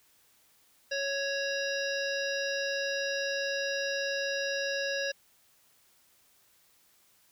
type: harmonic tone with a mistuned harmonic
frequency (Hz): 554.4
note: C#5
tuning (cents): 0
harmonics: 1 / 3 / 5 / 7 / 9 / 10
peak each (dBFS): -33 / -34 / -39 / -42 / -40 / -42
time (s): 0.91-5.12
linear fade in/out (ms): 10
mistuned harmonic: 10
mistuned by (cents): +25
effects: white hiss -65 dBFS RMS until 7.31 s